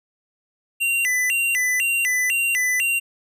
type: tone with vibrato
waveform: square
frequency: 2349 Hz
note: D7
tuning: in tune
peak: -19 dBFS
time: 0.8-3 s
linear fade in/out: 20 ms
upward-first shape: square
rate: 2 Hz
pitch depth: 280 cents each way
effects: none